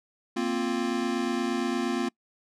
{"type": "chord", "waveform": "square", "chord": "Bb suspended second", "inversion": "none", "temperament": "equal", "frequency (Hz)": [233.1, 261.6, 349.2], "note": ["Bb3", "C4", "F4"], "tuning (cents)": [0, 0, 0], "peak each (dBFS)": -31, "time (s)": [0.36, 2.09], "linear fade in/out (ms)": 10, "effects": ["noise-tail reverb RT60 0.1 s tail -25 dB re dry", "low-pass 7000 Hz 12 dB/octave"]}